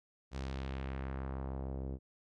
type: tone with low-pass filter sweep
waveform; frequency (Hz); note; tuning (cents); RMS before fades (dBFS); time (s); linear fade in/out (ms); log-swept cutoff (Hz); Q
sawtooth; 66.6; C2; +31; -40; 0.31-1.99; 50; 6300 to 410; 1.2
effects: none

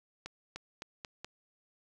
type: accelerating click train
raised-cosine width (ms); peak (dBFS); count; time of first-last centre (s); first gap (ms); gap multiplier
0.2; -24; 5; 0.26-1.246; 300; 0.87
effects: none

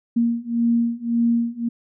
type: beating tone pair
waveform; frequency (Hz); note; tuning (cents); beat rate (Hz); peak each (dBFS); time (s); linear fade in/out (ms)
sine; 233.1 / 234.9; A#3 / A#3; 0 / +13; 1.8; -21 / -20; 0.16-1.69; 10
effects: none

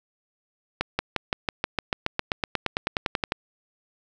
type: accelerating click train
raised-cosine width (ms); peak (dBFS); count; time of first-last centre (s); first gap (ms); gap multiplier
0.3; -7; 21; 0.81-3.321; 180; 0.96
effects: none

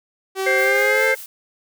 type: tone with pitch glide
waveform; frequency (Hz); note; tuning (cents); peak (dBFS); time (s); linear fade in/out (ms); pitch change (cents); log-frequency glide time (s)
sawtooth; 383.4 to 440.4; G4 to A4; -38 to +2; -17; 0.35-1.16; 50; +240; 0.6-1.05
type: harmonic tone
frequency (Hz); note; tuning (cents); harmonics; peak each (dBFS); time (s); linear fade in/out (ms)
526; C5; +9; 1 / 3 / 4; -20 / -21 / -19; 0.46-1.15; 10
type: noise with tremolo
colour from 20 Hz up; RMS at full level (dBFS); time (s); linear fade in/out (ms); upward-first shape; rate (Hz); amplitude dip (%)
blue; -35; 0.58-1.26; 2; sine; 5.2; 65
effects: none

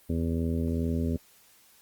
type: harmonic tone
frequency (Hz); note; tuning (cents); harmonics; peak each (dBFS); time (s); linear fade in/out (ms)
82.41; E2; 0; 1 / 2 / 3 / 4 / 5 / 6 / 7; -29 / -33 / -30 / -41 / -37 / -43 / -44; 0.09-1.17; 10
effects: white hiss -59 dBFS RMS until 1.81 s + Opus 32 kbps

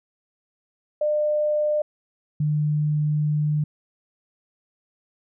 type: tone pair in turn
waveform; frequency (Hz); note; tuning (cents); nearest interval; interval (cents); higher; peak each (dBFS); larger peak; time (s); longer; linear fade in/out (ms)
sine; 601 / 150.25; D5 / D3; +40 / +40; 2 octaves; 2400; first; -19; neither; 1.01-1.82 / 2.4-3.64; second; 5
effects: none

